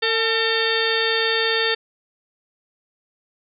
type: harmonic tone with a mistuned harmonic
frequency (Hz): 451.6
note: A4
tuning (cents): +45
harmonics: 1 / 2 / 3 / 4 / 5 / 6 / 7 / 8 / 10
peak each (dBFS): -23 / -32 / -30 / -23 / -33 / -30 / -30 / -25 / -28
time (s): 0.02-1.75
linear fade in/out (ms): 10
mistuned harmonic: 2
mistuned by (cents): -74
effects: none